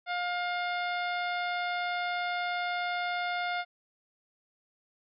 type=harmonic tone with a mistuned harmonic; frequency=709 Hz; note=F5; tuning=26 cents sharp; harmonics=1 / 2 / 3 / 4 / 5 / 6 / 7; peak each=-32 / -35 / -37 / -47 / -42 / -48 / -54 dBFS; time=0.06-3.65 s; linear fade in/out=50 ms; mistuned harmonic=6; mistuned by=+37 cents; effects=none